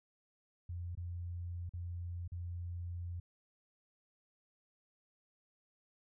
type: tone with dropouts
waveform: sine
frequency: 87.2 Hz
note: F2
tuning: 2 cents flat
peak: -39 dBFS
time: 0.69-3.2 s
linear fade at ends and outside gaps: 5 ms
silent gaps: 0.952-0.973 / 1.694-1.736 / 2.278-2.319 s
effects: none